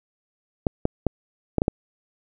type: clicks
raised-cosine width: 2 ms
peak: -6 dBFS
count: 6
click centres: 0.668 / 0.854 / 1.067 / 1.583 / 1.619 / 1.681 s
effects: none